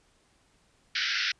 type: band-pass noise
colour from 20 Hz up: pink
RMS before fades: -29 dBFS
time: 0.95-1.32 s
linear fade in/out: 5 ms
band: 1400 to 5600 Hz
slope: 96 dB/octave
effects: pink hiss -66 dBFS RMS until 1.39 s + resampled to 22050 Hz